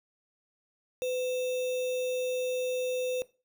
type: tone with sample-and-hold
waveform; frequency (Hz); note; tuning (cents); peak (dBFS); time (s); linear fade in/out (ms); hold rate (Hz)
sine; 505; B4; +39; -28; 1.02-3.22; 0; 3150
effects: noise-tail reverb RT60 0.3 s tail -18 dB re dry